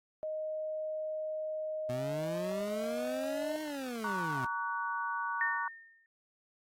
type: tone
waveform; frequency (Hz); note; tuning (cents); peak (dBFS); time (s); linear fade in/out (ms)
sine; 622.3; D#5; 0; -34; 0.23-3.56; 0
type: linear two-way sweep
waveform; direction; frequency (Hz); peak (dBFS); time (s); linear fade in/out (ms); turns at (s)
25% pulse; up then down; 120.8 to 311.1 to 120.8; -33; 1.89-4.45; 5; 3.62
type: chord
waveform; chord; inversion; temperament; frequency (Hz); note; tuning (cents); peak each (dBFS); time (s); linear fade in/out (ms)
sine; F# major; first; equal with one note detuned; 932.3 / 1134.6 / 1480; A#5 / C#6 / F#6; 0 / +40 / 0; -37; 4.04-5.68; 2
type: tone with exponential decay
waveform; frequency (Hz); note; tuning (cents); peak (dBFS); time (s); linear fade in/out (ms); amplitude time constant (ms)
sine; 1821; A#6; -41; -27; 5.41-6.06; 1; 140
effects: AAC 64 kbps